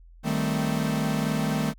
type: chord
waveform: 45% pulse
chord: A half-diminished seventh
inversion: second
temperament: equal with one note detuned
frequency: 155.56 / 196 / 220 / 258.5 Hz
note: Eb3 / G3 / A3 / C4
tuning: 0 / 0 / 0 / -21 cents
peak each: -28 / -31 / -28 / -32 dBFS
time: 0.23-1.74 s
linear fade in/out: 50 ms
effects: added 42 Hz sine -47 dBFS peak until 1.78 s